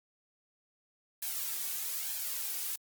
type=noise with flanger; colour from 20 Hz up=blue; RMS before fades=-36 dBFS; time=1.22-2.76 s; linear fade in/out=5 ms; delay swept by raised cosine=1.2 to 2.7 ms; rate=1.1 Hz; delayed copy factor=+0.55; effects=Opus 48 kbps